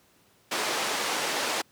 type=band-pass noise; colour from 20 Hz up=pink; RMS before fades=-29 dBFS; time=0.51-1.62 s; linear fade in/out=10 ms; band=450 to 7700 Hz; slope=12 dB/octave; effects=pink hiss -62 dBFS RMS until 1.71 s + high-pass 100 Hz 12 dB/octave